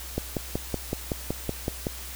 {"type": "click train", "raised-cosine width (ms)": 2, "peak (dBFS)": -13, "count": 10, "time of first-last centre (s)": [0.18, 1.869], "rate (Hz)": 5.33, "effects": ["added 62 Hz sine -40 dBFS peak until 2.15 s", "white hiss -40 dBFS RMS until 2.15 s"]}